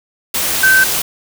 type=tone in noise; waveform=sine; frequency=1544 Hz; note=G6; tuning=27 cents flat; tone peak=-7 dBFS; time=0.63-0.84 s; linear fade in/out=5 ms; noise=white; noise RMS=-17 dBFS; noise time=0.34-1.02 s; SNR=+7 dB; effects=none